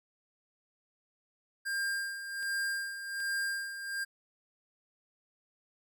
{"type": "tone with tremolo", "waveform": "square", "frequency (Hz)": 1601, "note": "G6", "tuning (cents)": 36, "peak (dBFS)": -31, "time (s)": [1.65, 4.05], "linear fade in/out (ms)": 20, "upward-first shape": "sine", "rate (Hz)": 1.3, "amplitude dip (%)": 65}
{"type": "clicks", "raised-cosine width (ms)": 0.2, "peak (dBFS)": -36, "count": 2, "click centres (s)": [2.428, 3.203]}
{"effects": []}